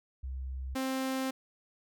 sine / sawtooth tone pair in turn, 65.41 / 263.5 Hz, C2 / C4, 0 / +12 cents, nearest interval 2 octaves, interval 2412 cents, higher second, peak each -35 / -27 dBFS, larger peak second, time 0.23-0.75 / 0.75-1.31 s, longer second, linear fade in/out 10 ms, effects none

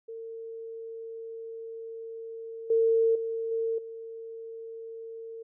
sine tone with level steps, 453.5 Hz, A#4, 48 cents flat, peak -37 / -20 / -29 / -26 / -38 dBFS, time 0.08-5.43 s, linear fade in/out 10 ms, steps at 2.7 / 3.15 / 3.51 / 3.78 s, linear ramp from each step 5 ms, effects none

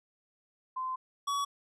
sine / square tone pair in turn, 1033 / 1130.4 Hz, C6 / C#6, -22 / +34 cents, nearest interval major second, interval 156 cents, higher second, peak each -32 / -30 dBFS, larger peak second, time 0.76-0.96 / 1.27-1.45 s, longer first, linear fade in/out 10 ms, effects low-pass 10000 Hz 12 dB/octave

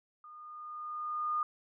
sine tone with level ramp, 1221 Hz, D#6, 33 cents flat, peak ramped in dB -49 to -28 dBFS, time 0.24-1.43 s, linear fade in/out 2 ms, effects none

